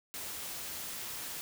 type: noise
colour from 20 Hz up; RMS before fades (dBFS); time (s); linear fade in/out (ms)
white; -41; 0.14-1.41; 0
effects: none